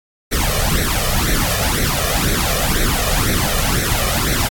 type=noise with flanger; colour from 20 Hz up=pink; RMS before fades=-17 dBFS; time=0.31-4.49 s; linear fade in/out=20 ms; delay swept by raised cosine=0.5 to 1.7 ms; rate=2 Hz; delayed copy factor=+0.8; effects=AAC 64 kbps